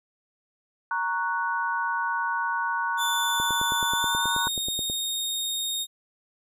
sine chord, F# major, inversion first, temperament equal, 932.3 / 1108.7 / 1480 Hz, A#5 / C#6 / F#6, 0 / 0 / 0 cents, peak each -28 / -31 / -28 dBFS, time 0.91-4.48 s, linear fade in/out 2 ms
sawtooth tone with pitch glide, 3513 to 3707 Hz, A7 to A#7, -3 to -10 cents, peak -24 dBFS, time 2.97-5.87 s, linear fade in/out 50 ms, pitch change +93 cents, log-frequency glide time 3.94-4.47 s
click train, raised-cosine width 2 ms, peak -22 dBFS, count 15, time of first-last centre 3.4-4.899 s, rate 9.34 Hz
effects none

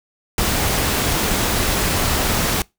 pink noise, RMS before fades -19 dBFS, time 0.38-2.62 s, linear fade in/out 2 ms, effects noise-tail reverb RT60 0.2 s tail -24 dB re dry

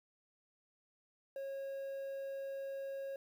triangle tone with quantisation, 546 Hz, C#5, 26 cents flat, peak -38 dBFS, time 1.36-3.16 s, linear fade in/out 2 ms, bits 11, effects none

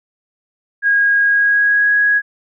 sine tone with pitch glide, 1637 to 1661.8 Hz, G#6 to G#6, -25 to +1 cents, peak -10 dBFS, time 0.82-2.22 s, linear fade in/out 50 ms, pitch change +26 cents, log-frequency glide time 1.23-1.93 s, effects none

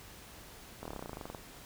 slowing click train, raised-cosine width 1 ms, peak -27 dBFS, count 16, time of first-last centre 0.83-1.348 s, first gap 24 ms, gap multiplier 1.05, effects added 50 Hz sine -62 dBFS peak until 1.65 s + pink hiss -52 dBFS RMS until 1.65 s

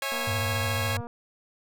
10% pulse chord, C# minor, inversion none, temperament equal with one note detuned, 547 / 659.3 / 830.6 Hz, C#5 / E5 / G#5, -23 / 0 / 0 cents, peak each -22 / -28 / -26 dBFS, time 0.02-0.97 s, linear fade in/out 2 ms
click train, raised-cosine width 1 ms, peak -27 dBFS, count 226, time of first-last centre 0.12-1.069 s, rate 237 Hz
sine tone with vibrato, 100.7 Hz, G2, 47 cents sharp, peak -28 dBFS, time 0.27-1.01 s, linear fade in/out 5 ms, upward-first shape triangle, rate 14 Hz, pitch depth 170 cents each way
effects none

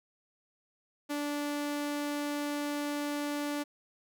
sawtooth tone, 291.4 Hz, D4, 13 cents flat, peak -28 dBFS, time 1.09-3.64 s, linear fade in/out 20 ms, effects none

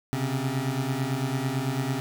25% pulse beating tone pair, 128.4 / 137.4 Hz, C3 / C#3, -32 / -15 cents, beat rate 9 Hz, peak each -25 dBFS, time 0.13-2 s, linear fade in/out 0 ms, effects none

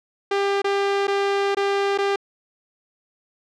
sawtooth tone with dropouts, 398.2 Hz, G4, 27 cents sharp, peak -15 dBFS, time 0.31-2.16 s, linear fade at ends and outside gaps 5 ms, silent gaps 0.619-0.643 / 1.071-1.079 / 1.548-1.569 / 1.977-1.985 s, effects low-pass 4000 Hz 12 dB/octave

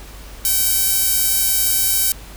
sawtooth tone with high-pass filter, 769 Hz, G5, 33 cents flat, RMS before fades -17 dBFS, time 0.45-2.12 s, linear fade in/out 0 ms, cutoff 9300 Hz, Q 0.51, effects added 50 Hz sine -36 dBFS peak until 2.36 s + pink hiss -40 dBFS RMS until 2.36 s

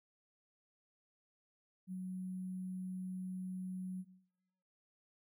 sine tone with sample-and-hold, 185 Hz, F#3, in tune, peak -39 dBFS, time 1.87-4.05 s, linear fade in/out 50 ms, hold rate 11025 Hz, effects noise-tail reverb RT60 0.9 s tail -18 dB re dry

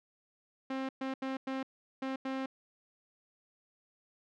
sawtooth tone bursts at uneven times, 265.5 Hz, C4, 25 cents sharp, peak -30 dBFS, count 6, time 0.7-0.89 / 1.01-1.14 / 1.22-1.37 / 1.47-1.63 / 2.02-2.16 / 2.25-2.46 s, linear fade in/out 5 ms, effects low-pass 3000 Hz 12 dB/octave

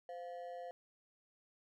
triangle ring-modulated tone, 609 Hz, D#5, 37 cents flat, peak -39 dBFS, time 0.09-0.71 s, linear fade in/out 0 ms, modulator 92.1 Hz, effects none

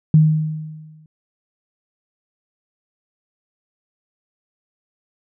sine tone with exponential decay, 155.56 Hz, D#3, in tune, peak -6 dBFS, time 0.14-1.06 s, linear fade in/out 2 ms, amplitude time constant 200 ms, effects none

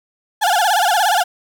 35% pulse tone with vibrato, 777 Hz, G5, 16 cents flat, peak -11 dBFS, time 0.41-1.24 s, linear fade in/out 20 ms, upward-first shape sine, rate 17 Hz, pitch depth 200 cents each way, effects none

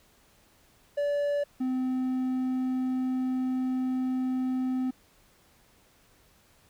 triangle tone pair in turn, 577 / 257 Hz, D5 / C4, -31 / -31 cents, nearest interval octave + major second, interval 1400 cents, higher first, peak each -23 / -24 dBFS, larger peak first, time 0.97-1.44 / 1.6-4.91 s, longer second, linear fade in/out 10 ms, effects pink hiss -62 dBFS RMS until 6.69 s

